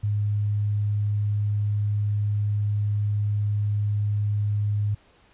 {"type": "tone", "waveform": "sine", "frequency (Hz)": 103.7, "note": "G#2", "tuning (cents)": -2, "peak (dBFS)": -21, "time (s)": [0.03, 4.95], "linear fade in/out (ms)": 10, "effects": ["pink hiss -58 dBFS RMS until 5.33 s", "resampled to 8000 Hz"]}